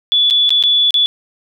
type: tone with dropouts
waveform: sine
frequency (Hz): 3440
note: A7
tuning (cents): -40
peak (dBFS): -9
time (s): 0.12-1.06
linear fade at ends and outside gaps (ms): 0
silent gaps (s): 0.301-0.308 / 0.493-0.505 / 0.626-0.637 / 0.907-0.942
effects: none